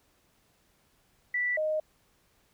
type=tone pair in turn; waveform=sine; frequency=1967 / 619.6 Hz; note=B6 / D#5; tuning=-7 / -7 cents; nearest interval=octave + minor sixth; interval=2000 cents; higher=first; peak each=-26 dBFS; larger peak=neither; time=1.34-1.57 / 1.57-1.8 s; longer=neither; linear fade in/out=5 ms; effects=pink hiss -68 dBFS RMS until 2.53 s